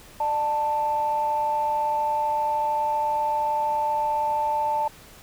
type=tone pair together; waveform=sine; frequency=599 / 884.3 Hz; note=D5 / A5; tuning=+34 / +8 cents; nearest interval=perfect fifth; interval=674 cents; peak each=-29 / -21 dBFS; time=0.2-4.88 s; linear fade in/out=5 ms; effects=tanh soft clip ceiling -15 dBFS + pink hiss -48 dBFS RMS until 5.22 s

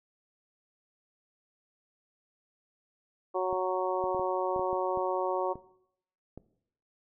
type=harmonic tone; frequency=185 Hz; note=F#3; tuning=in tune; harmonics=2 / 3 / 4 / 5 / 6; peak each=-31 / -32 / -35 / -36 / -36 dBFS; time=3.34-5.54 s; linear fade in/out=20 ms
type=clicks; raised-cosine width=2 ms; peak=-29 dBFS; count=10; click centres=3.528 / 4.04 / 4.147 / 4.196 / 4.562 / 4.595 / 4.73 / 4.974 / 5.556 / 6.376 s
effects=noise-tail reverb RT60 0.7 s tail -17 dB re dry

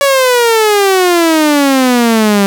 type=exponential sweep; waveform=sawtooth; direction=down; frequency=567 to 196 Hz; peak=-3 dBFS; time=0.01-2.46 s; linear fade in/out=0 ms; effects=7-bit

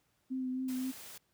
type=tone with vibrato; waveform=sine; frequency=257.9 Hz; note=C4; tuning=25 cents flat; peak=-33 dBFS; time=0.3-0.92 s; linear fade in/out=20 ms; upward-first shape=triangle; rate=3.8 Hz; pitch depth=25 cents each way
type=noise; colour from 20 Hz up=white; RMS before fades=-49 dBFS; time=0.68-1.18 s; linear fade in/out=5 ms
effects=pink hiss -75 dBFS RMS until 1.33 s + high-pass 60 Hz 12 dB/octave

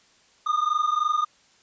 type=tone pair together; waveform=triangle; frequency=1208 / 1231.2 Hz; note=D6 / D#6; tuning=+48 / -19 cents; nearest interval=unison; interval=33 cents; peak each=-22 / -22 dBFS; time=0.46-1.25 s; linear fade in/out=10 ms; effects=white hiss -59 dBFS RMS until 1.62 s + resampled to 16000 Hz

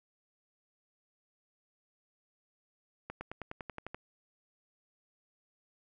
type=accelerating click train; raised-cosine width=0.5 ms; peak=-25 dBFS; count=10; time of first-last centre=3.1-3.946 s; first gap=110 ms; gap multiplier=0.96; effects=none

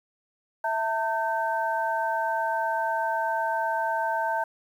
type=tone cluster; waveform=sine; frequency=659 / 902 / 1547 Hz; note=E5 / A5 / G6; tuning=-1 / +43 / -23 cents; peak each=-30 / -26 / -31 dBFS; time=0.64-4.44 s; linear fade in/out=5 ms; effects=9-bit

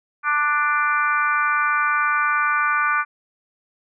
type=harmonic tone; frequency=295.2 Hz; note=D4; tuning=9 cents sharp; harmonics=3 / 4 / 5 / 6 / 7 / 8; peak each=-31 / -20 / -21 / -30 / -32 / -28 dBFS; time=0.23-3.05 s; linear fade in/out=50 ms; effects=none

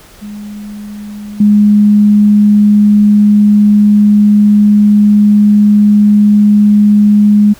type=tone with level steps; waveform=sine; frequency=207.7 Hz; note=G#3; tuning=in tune; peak=-22 / -3 dBFS; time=0.21-7.54 s; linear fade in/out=20 ms; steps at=1.4 s; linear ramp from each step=5 ms; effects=pink hiss -39 dBFS RMS until 7.59 s

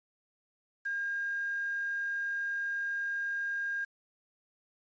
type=tone with quantisation; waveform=sine; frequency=1614 Hz; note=G#6; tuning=50 cents flat; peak=-31 dBFS; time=0.85-3.85 s; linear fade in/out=10 ms; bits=9; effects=resampled to 16000 Hz

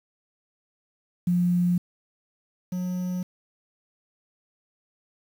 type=tone pair in turn; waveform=sine / triangle; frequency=176.7 / 181.25 Hz; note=F3 / F#3; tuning=+21 / -35 cents; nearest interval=unison; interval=44 cents; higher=second; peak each=-19 / -24 dBFS; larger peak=first; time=1.27-1.78 / 2.72-3.23 s; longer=neither; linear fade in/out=5 ms; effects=8-bit

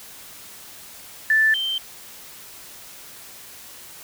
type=tone pair in turn; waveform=sine; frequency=1760 / 3124 Hz; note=A6 / G7; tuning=0 / -7 cents; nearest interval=minor seventh; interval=993 cents; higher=second; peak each=-14 / -22 dBFS; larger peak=first; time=1.3-1.54 / 1.54-1.78 s; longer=neither; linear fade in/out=2 ms; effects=white hiss -42 dBFS RMS until 4.03 s

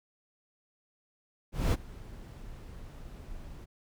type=noise with ADSR envelope; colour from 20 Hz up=brown; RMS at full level=-22 dBFS; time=1.52-3.66 s; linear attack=210 ms; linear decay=29 ms; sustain=-23 dB; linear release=25 ms; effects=none

